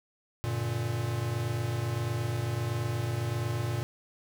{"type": "tone cluster", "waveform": "square", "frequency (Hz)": [96.1, 117.6, 145.7], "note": ["G2", "A#2", "D3"], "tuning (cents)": [-34, 16, -13], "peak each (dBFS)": [-37, -31, -39], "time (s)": [0.44, 3.83], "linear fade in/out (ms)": 0, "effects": []}